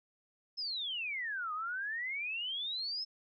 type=exponential two-way sweep; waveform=sine; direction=down then up; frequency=5290 to 1212 to 5290 Hz; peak=-35 dBFS; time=0.57-3.05 s; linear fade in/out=20 ms; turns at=1.53 s; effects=none